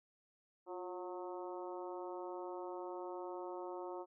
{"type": "harmonic tone with a mistuned harmonic", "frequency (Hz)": 182.1, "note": "F#3", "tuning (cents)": -27, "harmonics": [2, 3, 4, 5, 6, 7], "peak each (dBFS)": [-45, -49, -51, -50, -55, -58], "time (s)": [0.66, 4.06], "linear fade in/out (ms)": 50, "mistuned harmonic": 2, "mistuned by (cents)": -43, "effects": []}